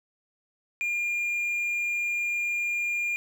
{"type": "tone", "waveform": "triangle", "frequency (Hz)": 2409, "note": "D7", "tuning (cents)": 43, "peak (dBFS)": -24, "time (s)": [0.81, 3.16], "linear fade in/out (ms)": 0, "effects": []}